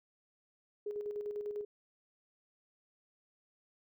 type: tone with tremolo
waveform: sine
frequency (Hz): 415.3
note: G#4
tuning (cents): 0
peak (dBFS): -35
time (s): 0.86-1.65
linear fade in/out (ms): 5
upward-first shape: square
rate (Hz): 10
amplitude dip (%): 45
effects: none